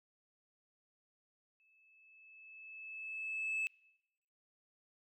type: tone with exponential growth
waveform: sine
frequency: 2611 Hz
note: E7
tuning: 17 cents flat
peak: -30 dBFS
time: 1.6-3.67 s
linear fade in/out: 0 ms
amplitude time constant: 450 ms
effects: noise-tail reverb RT60 0.9 s tail -26 dB re dry + tanh soft clip ceiling -32 dBFS